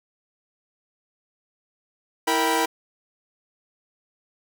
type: tone cluster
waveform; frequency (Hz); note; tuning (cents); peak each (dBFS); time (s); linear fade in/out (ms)
sawtooth; 326.8 / 464.4 / 782 / 980; E4 / A#4 / G5 / B5; -15 / -7 / -4 / -14; -22; 2.27-2.66; 10
effects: none